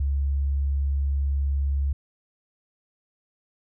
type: tone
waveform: sine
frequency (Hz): 69.6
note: C#2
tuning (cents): +8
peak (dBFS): -21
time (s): 0-1.93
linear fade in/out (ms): 5
effects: none